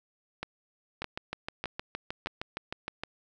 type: two click trains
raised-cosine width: 0.3 ms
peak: -18 / -18 dBFS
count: 4 / 14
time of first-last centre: 0.43-2.27 / 1.02-3.036 s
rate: 1.63 / 6.45 Hz
effects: none